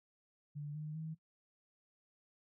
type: tone with pitch steps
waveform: sine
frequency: 146.83 / 152.71 / 158.83 Hz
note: D3 / D#3 / D#3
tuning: 0 / -32 / +36 cents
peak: -40 dBFS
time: 0.55-1.15 s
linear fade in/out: 20 ms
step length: 200 ms
effects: noise-tail reverb RT60 0.1 s tail -17 dB re dry